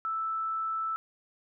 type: tone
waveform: sine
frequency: 1318.5 Hz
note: E6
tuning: in tune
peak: -29 dBFS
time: 0.05-0.96 s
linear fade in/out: 0 ms
effects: none